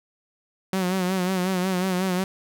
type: tone with vibrato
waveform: sawtooth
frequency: 185 Hz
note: F#3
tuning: in tune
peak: -18 dBFS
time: 0.73-2.24 s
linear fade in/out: 2 ms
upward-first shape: sine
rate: 5.5 Hz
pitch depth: 60 cents each way
effects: none